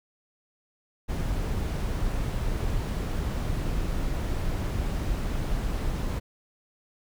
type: noise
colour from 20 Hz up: brown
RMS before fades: -28 dBFS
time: 1.08-6.2 s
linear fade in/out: 20 ms
effects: none